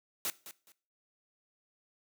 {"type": "noise with echo", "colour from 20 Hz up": "white", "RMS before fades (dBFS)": -34, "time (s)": [0.25, 0.3], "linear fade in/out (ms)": 0, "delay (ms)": 210, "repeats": 2, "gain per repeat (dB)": -13, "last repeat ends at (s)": 0.72, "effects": ["noise-tail reverb RT60 0.4 s tail -19 dB re dry", "high-pass 150 Hz 12 dB/octave"]}